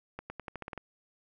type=accelerating click train; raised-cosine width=0.5 ms; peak=-24 dBFS; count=9; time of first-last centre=0.19-0.777 s; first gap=110 ms; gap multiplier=0.88; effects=none